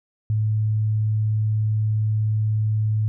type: tone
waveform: sine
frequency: 107.9 Hz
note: A2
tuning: 33 cents flat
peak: -18 dBFS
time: 0.3-3.08 s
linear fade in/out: 0 ms
effects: none